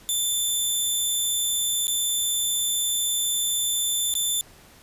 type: tone with dropouts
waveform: 10% pulse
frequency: 3536 Hz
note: A7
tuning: 8 cents sharp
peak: -14 dBFS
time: 0.09-4.41 s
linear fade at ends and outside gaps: 0 ms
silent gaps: 1.87-1.88 / 4.139-4.152 s
effects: pink hiss -51 dBFS RMS until 4.82 s + resampled to 32000 Hz